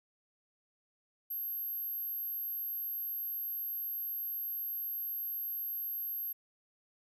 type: tone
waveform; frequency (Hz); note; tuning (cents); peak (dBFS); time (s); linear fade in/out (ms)
sine; 12544; G9; 0; -35; 1.3-6.33; 10
effects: none